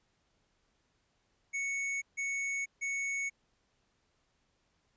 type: tone bursts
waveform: square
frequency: 2217 Hz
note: C#7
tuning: in tune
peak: -33 dBFS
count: 3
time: 1.53-3.3 s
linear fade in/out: 20 ms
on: 490 ms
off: 150 ms
effects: pink hiss -75 dBFS RMS until 4.96 s + resampled to 16000 Hz